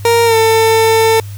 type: tone with pitch glide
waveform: 30% pulse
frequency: 466.2 to 447 Hz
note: A#4 to A4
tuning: 0 to +27 cents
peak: -5 dBFS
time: 0.05-1.2 s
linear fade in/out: 2 ms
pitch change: -73 cents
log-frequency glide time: 0.25-0.36 s
effects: added 101 Hz sine -24 dBFS peak until 1.37 s + white hiss -40 dBFS RMS until 1.37 s